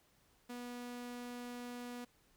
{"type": "tone", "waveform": "sawtooth", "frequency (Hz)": 243.7, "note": "B3", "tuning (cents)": -23, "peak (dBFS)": -40, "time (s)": [0.49, 2.05], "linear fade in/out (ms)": 10, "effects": ["pink hiss -71 dBFS RMS until 2.36 s"]}